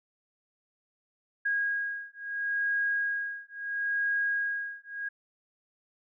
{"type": "beating tone pair", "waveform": "sine", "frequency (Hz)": [1638, 1638.74], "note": ["G#6", "G#6"], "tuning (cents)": [-24, -24], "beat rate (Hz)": 0.74, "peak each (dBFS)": -31, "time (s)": [1.45, 5.09], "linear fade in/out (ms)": 10, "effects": []}